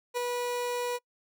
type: tone with ADSR envelope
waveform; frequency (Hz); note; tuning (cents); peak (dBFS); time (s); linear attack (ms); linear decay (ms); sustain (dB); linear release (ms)
30% pulse; 487.7; B4; -22; -24; 0.14-0.99; 33; 6; -3; 36
effects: noise-tail reverb RT60 0.1 s tail -26 dB re dry